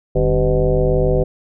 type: tone with frequency modulation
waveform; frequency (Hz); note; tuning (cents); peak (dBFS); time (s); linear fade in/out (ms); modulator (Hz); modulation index
sine; 269.1; C4; +49; -12; 0.15-1.24; 10; 117; 2.7
effects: none